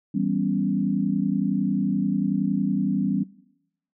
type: chord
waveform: sine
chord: C# half-diminished seventh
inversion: first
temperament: equal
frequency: 164.81 / 196 / 246.9 / 277.2 Hz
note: E3 / G3 / B3 / C#4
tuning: 0 / 0 / 0 / 0 cents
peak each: -30 / -24 / -28 / -27 dBFS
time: 0.14-3.24 s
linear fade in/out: 10 ms
effects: noise-tail reverb RT60 0.8 s tail -20 dB re dry